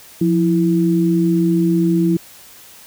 sine tone pair together, 174.81 / 330 Hz, F3 / E4, +2 / +2 cents, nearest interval major seventh, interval 1100 cents, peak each -15 dBFS, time 0.21-2.17 s, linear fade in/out 5 ms, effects white hiss -42 dBFS RMS until 2.86 s

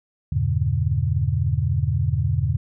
sine chord, E diminished seventh, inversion none, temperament just, 82.41 / 98.89 / 118.67 / 142.4 Hz, E2 / G2 / Bb2 / Db3, 0 / +16 / +31 / +47 cents, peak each -24 dBFS, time 0.32-2.57 s, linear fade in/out 5 ms, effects none

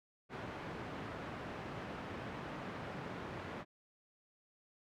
pink band-pass noise, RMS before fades -45 dBFS, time 0.29-3.65 s, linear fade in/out 50 ms, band 110 to 1900 Hz, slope 12 dB/octave, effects none

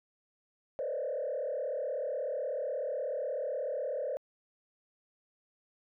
sine tone with frequency modulation, 554.4 Hz, C#5, in tune, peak -31 dBFS, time 0.79-4.17 s, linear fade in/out 0 ms, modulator 36.4 Hz, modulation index 1.8, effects tanh soft clip ceiling -27 dBFS

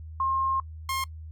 sine / sawtooth tone pair in turn, 1067 / 1067 Hz, C6 / C6, +34 / +34 cents, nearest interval unison, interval 0 cents, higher neither, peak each -23 dBFS, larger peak neither, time 0.2-0.6 / 0.89-1.04 s, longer first, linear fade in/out 2 ms, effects noise-tail reverb RT60 0.1 s tail -25 dB re dry + added 79 Hz sine -38 dBFS peak until 1.31 s

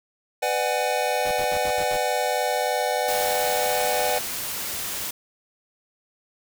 square chord, G# half-diminished seventh, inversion first, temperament just, 498.4 / 598 / 747.5 / 830.6 Hz, B4 / D5 / F#5 / G#5, +16 / +31 / +17 / 0 cents, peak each -28 / -28 / -27 / -30 dBFS, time 0.42-4.19 s, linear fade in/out 10 ms
pink noise bursts, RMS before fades -36 dBFS, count 6, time 1.25-1.97 s, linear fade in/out 5 ms, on 65 ms, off 66 ms
white noise, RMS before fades -30 dBFS, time 3.08-5.11 s, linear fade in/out 5 ms
effects none

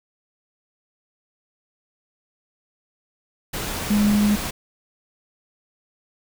sine tone in noise, 207.6 Hz, G#3, in tune, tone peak -15 dBFS, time 3.9-4.36 s, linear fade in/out 10 ms, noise pink, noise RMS -28 dBFS, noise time 3.53-4.51 s, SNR +10 dB, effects none

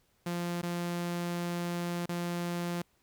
sawtooth tone with dropouts, 173.6 Hz, F3, 10 cents flat, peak -28 dBFS, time 0.26-2.82 s, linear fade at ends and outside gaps 5 ms, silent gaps 0.616-0.63 / 2.059-2.09 s, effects pink hiss -71 dBFS RMS until 3.02 s

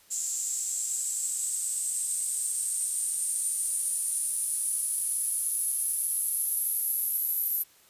blue noise with band-pass filter sweep, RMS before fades -30 dBFS, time 0.1-7.64 s, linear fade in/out 20 ms, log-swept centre 7300 to 12000 Hz, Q 9.2, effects white hiss -59 dBFS RMS until 7.89 s + resampled to 32000 Hz

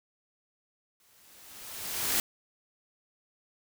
white noise with exponential growth, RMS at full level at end -26 dBFS, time 1-2.2 s, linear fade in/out 1 ms, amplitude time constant 260 ms, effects none

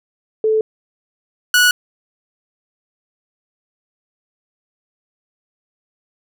sine / sawtooth tone pair in turn, 436.6 / 1468.5 Hz, A4 / F#6, -13 / -13 cents, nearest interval octave + major sixth, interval 2100 cents, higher second, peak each -12 / -6 dBFS, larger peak second, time 0.44-0.61 / 1.54-1.71 s, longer neither, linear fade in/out 2 ms, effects none

